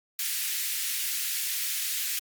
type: high-pass noise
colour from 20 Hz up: white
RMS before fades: -30 dBFS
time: 0.19-2.19 s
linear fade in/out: 2 ms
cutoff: 1800 Hz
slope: 24 dB/octave
effects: Opus 48 kbps